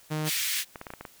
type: tone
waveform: sawtooth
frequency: 154.2 Hz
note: D#3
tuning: 15 cents flat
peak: -24 dBFS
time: 0.1-0.3 s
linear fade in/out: 20 ms
type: high-pass noise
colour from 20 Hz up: pink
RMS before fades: -29 dBFS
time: 0.24-0.65 s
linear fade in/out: 50 ms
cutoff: 2000 Hz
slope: 24 dB/octave
type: clicks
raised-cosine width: 0.5 ms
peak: -23 dBFS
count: 7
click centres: 0.758 / 0.814 / 0.868 / 0.904 / 0.937 / 1.01 / 1.052 s
effects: white hiss -56 dBFS RMS until 1.2 s